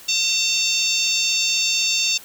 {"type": "harmonic tone", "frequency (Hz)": 904, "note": "A5", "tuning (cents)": 47, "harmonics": [3, 4, 5, 6, 7, 8], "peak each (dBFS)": [-23, -24, -25, -26, -26, -27], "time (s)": [0.08, 2.18], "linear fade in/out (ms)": 10, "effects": ["white hiss -43 dBFS RMS until 2.24 s"]}